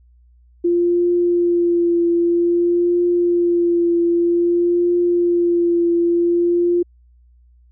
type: tone with vibrato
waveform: sine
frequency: 346 Hz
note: F4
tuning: 16 cents flat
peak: -13 dBFS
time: 0.64-6.83 s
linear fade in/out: 10 ms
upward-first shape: triangle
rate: 0.52 Hz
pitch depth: 23 cents each way
effects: added 60 Hz sine -48 dBFS peak until 7.71 s